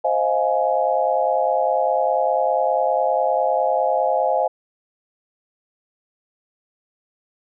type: chord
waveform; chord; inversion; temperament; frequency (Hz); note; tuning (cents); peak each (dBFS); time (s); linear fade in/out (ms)
sine; F minor seventh; second; just; 523.8 / 628.6 / 698.5 / 838.1; C5 / Eb5 / F5 / Ab5; +2 / +18 / 0 / +16; -22; 0.04-4.48; 10
effects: none